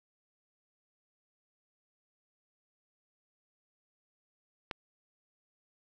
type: click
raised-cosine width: 0.3 ms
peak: -19 dBFS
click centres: 4.712 s
effects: none